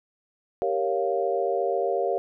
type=chord; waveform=sine; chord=G half-diminished seventh; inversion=none; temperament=equal; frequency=392 / 466.2 / 554.4 / 698.5 Hz; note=G4 / Bb4 / Db5 / F5; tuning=0 / 0 / 0 / 0 cents; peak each=-28 dBFS; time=0.62-2.18 s; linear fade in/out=0 ms; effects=none